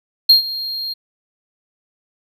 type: tone with ADSR envelope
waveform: triangle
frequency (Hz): 4223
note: C8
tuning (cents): +15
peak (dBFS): -3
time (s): 0.29-0.94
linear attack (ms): 8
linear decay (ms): 120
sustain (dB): -18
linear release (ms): 16
effects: none